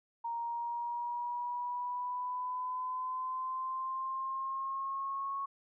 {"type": "exponential sweep", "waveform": "sine", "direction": "up", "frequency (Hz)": [931, 1104], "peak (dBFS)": -34, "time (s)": [0.24, 5.46], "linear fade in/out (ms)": 10, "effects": []}